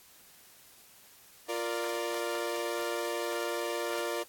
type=chord; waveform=sawtooth; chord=Bb major; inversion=second; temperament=equal; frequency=349.2 / 466.2 / 587.3 Hz; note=F4 / Bb4 / D5; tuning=0 / 0 / 0 cents; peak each=-32 dBFS; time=1.48-4.24 s; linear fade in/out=20 ms; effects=white hiss -57 dBFS RMS until 4.28 s + AAC 64 kbps